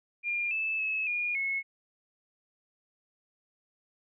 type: tone with pitch steps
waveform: sine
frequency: 2406 / 2625 / 2588 / 2432 / 2185 Hz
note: D7 / E7 / E7 / D#7 / C#7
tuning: +41 / -8 / -32 / -40 / -26 cents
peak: -28 dBFS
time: 0.23-1.63 s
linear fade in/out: 50 ms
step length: 280 ms
effects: none